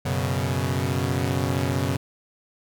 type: chord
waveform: sawtooth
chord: F# suspended fourth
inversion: none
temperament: equal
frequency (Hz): 92.5 / 123.47 / 138.59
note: F#2 / B2 / C#3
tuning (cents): 0 / 0 / 0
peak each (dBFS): -23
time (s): 0.05-1.97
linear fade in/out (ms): 10
effects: none